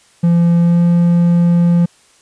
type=tone with pitch glide; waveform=triangle; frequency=170.8 to 172.39 Hz; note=F3 to F3; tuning=-38 to -22 cents; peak=-6 dBFS; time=0.23-1.86 s; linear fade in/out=10 ms; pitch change=+16 cents; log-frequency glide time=0.59-0.82 s; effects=white hiss -50 dBFS RMS until 2.21 s + resampled to 22050 Hz